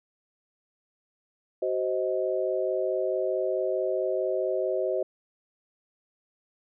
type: chord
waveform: sine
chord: C diminished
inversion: second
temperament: just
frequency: 376.7 / 523.3 / 627.9 Hz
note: Gb4 / C5 / Eb5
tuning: +31 / 0 / +16 cents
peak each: -29 dBFS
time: 1.62-5.03 s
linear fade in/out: 5 ms
effects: none